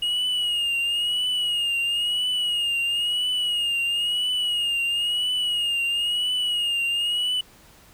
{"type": "tone with vibrato", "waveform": "triangle", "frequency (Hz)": 2877, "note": "F#7", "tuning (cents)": -49, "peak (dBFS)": -20, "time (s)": [0.02, 7.41], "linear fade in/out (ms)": 5, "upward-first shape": "triangle", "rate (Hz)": 0.99, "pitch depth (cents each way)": 71, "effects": ["pink hiss -52 dBFS RMS until 7.93 s"]}